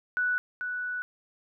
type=tone pair in turn; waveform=sine; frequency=1480 / 1480 Hz; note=F#6 / F#6; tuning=0 / 0 cents; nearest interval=unison; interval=0 cents; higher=neither; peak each=-24 / -30 dBFS; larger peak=first; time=0.17-0.38 / 0.61-1.02 s; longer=second; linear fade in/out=0 ms; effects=none